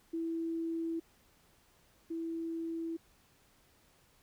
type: tone pair in turn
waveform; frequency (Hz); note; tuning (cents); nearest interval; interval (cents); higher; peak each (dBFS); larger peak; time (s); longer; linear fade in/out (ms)
sine; 329.6 / 329.6; E4 / E4; 0 / 0; unison; 0; neither; -33 / -35; first; 0.13-1 / 2.1-2.97; neither; 10
effects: pink hiss -67 dBFS RMS until 4.22 s